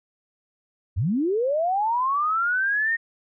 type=linear sweep; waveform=sine; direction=up; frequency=72.9 to 1864.7 Hz; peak=-20 dBFS; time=0.96-2.97 s; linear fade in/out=20 ms; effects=none